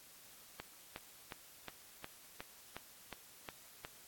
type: click train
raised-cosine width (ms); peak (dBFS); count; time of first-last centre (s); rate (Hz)
0.3; -28; 10; 0.6-3.849; 2.77
effects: white hiss -59 dBFS RMS until 4.07 s + AAC 64 kbps